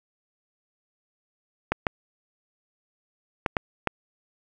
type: clicks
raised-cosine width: 0.5 ms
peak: -7 dBFS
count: 5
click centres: 1.72 / 1.868 / 3.462 / 3.568 / 3.873 s
effects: none